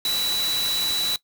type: tone in noise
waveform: sine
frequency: 3940 Hz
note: B7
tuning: 5 cents flat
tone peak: -22 dBFS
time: 0.05-1.16 s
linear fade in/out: 2 ms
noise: white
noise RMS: -29 dBFS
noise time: 0.05-1.16 s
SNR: +4 dB
effects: noise-tail reverb RT60 0.1 s tail -19 dB re dry